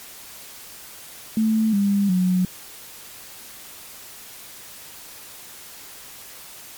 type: tone with pitch steps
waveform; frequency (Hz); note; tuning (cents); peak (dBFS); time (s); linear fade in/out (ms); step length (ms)
sine; 220 / 200.6 / 182.87; A3 / G3 / F#3; 0 / +40 / -20; -16; 1.37-2.45; 2; 360
effects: white hiss -41 dBFS RMS until 6.77 s + MP3 96 kbps